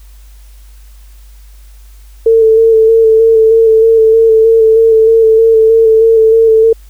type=tone with vibrato; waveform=sine; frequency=447.4 Hz; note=A4; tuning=29 cents sharp; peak=-3 dBFS; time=2.26-6.73 s; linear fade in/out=5 ms; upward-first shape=square; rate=3.2 Hz; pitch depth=18 cents each way; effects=added 50 Hz sine -33 dBFS peak until 6.89 s + white hiss -48 dBFS RMS until 6.89 s